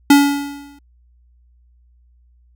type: tone with exponential decay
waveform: square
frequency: 284.1 Hz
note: C#4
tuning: 43 cents sharp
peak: -5 dBFS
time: 0.1-0.79 s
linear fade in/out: 5 ms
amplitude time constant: 150 ms
effects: added 60 Hz sine -50 dBFS peak until 2.55 s